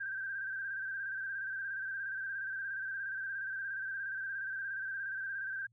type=tone with vibrato; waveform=sine; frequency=1573 Hz; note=G6; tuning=6 cents sharp; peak=-36 dBFS; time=0-5.67 s; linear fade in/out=10 ms; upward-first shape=square; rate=17 Hz; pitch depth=39 cents each way; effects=added 116 Hz sine -68 dBFS peak until 5.72 s